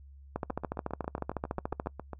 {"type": "two click trains", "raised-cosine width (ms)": 1, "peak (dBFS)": [-24, -18], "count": [13, 22], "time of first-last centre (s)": [[0.5, 2.133], [0.36, 1.871]], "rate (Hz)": [7.35, 13.9], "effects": ["noise-tail reverb RT60 0.1 s tail -25 dB re dry", "added 69 Hz sine -49 dBFS peak until 2.19 s"]}